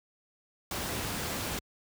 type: noise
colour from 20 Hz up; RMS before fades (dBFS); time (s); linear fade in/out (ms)
pink; -34; 0.71-1.59; 2
effects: high-pass 60 Hz 12 dB/octave